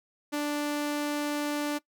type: tone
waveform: sawtooth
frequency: 293.7 Hz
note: D4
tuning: in tune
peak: -24 dBFS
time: 0.32-1.79 s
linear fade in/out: 20 ms
effects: noise-tail reverb RT60 0.1 s tail -20 dB re dry